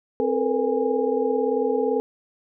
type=tone cluster; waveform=sine; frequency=261.6 / 437.3 / 475.2 / 497.8 / 820 Hz; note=C4 / A4 / A#4 / B4 / G#5; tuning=0 / -11 / +33 / +14 / -22 cents; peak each=-27 / -23 / -25 / -29 / -31 dBFS; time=0.2-2 s; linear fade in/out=0 ms; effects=none